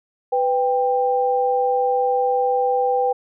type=tone pair together; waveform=sine; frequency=498.1 / 790.7 Hz; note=B4 / G5; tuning=+15 / +15 cents; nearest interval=minor sixth; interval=800 cents; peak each=-19 dBFS; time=0.32-3.13 s; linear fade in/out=10 ms; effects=none